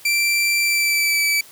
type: tone with pitch glide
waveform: sawtooth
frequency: 2349 to 2306 Hz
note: D7 to D7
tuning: 0 to -32 cents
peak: -13 dBFS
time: 0.05-1.41 s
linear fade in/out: 5 ms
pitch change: -32 cents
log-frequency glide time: 0.6-1.22 s
effects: white hiss -45 dBFS RMS until 1.51 s + high-pass 100 Hz 12 dB/octave